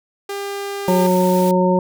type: tone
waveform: sawtooth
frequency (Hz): 400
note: G4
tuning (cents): +35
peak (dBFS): -20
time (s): 0.29-1.07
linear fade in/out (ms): 5
type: harmonic tone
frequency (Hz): 182.8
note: F#3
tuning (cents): -21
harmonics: 1 / 2 / 3 / 5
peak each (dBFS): -16 / -19 / -18 / -20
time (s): 0.88-1.79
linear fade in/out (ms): 2
type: noise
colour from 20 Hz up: white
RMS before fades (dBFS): -32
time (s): 0.88-1.51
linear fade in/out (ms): 0
effects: none